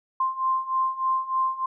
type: beating tone pair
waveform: sine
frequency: 1046.5 / 1049.8 Hz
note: C6 / C6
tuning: 0 / +5 cents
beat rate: 3.3 Hz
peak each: -27 / -24 dBFS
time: 0.2-1.66 s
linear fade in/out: 5 ms
effects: none